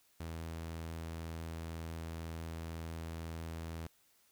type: tone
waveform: sawtooth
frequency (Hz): 82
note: E2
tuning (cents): -9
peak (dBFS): -37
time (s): 0.2-3.87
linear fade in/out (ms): 5
effects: white hiss -70 dBFS RMS until 4.31 s